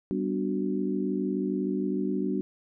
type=chord; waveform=sine; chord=G major seventh; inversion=none; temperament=equal with one note detuned; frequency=194.42 / 246.9 / 293.7 / 370 Hz; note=G3 / B3 / D4 / F#4; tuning=-14 / 0 / 0 / 0 cents; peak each=-30 / -33 / -31 / -32 dBFS; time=0.11-2.41 s; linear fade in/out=0 ms; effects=none